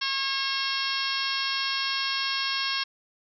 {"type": "harmonic tone", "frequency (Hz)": 543, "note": "C#5", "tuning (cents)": -36, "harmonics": [2, 3, 4, 5, 6, 7, 8, 9, 10], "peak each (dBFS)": [-34, -34, -37, -34, -33, -36, -33, -38, -34], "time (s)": [0.01, 2.84], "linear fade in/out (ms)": 10, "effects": []}